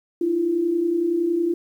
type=tone pair together; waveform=sine; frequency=311.1 / 341.9 Hz; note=D#4 / F4; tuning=0 / -37 cents; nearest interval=major second; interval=163 cents; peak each=-27 / -19 dBFS; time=0.21-1.54 s; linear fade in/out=5 ms; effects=9-bit